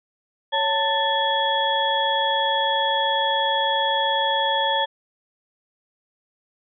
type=tone cluster; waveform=sine; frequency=557 / 894 / 1761 / 3345 Hz; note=C#5 / A5 / A6 / G#7; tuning=+8 / +27 / +1 / +12 cents; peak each=-26 / -22 / -27 / -24 dBFS; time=0.52-4.86 s; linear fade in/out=20 ms; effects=none